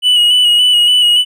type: tone with vibrato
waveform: triangle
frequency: 2936 Hz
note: F#7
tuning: 14 cents flat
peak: -5 dBFS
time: 0.02-1.25 s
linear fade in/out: 50 ms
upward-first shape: square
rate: 3.5 Hz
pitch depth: 25 cents each way
effects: none